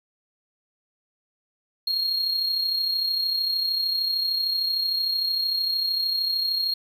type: tone with amplitude modulation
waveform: triangle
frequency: 4259 Hz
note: C8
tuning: 30 cents sharp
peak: -19 dBFS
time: 1.87-6.74 s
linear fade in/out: 5 ms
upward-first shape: sine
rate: 33.2 Hz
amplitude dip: 45%
effects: 10-bit